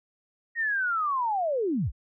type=linear sweep; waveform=sine; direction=down; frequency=1885 to 34 Hz; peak=-24 dBFS; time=0.55-1.92 s; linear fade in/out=50 ms; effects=none